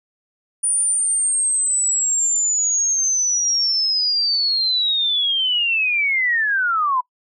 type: linear sweep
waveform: sine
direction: down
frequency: 9490 to 980 Hz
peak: -16 dBFS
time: 0.63-7.01 s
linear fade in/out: 10 ms
effects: noise-tail reverb RT60 0.1 s tail -24 dB re dry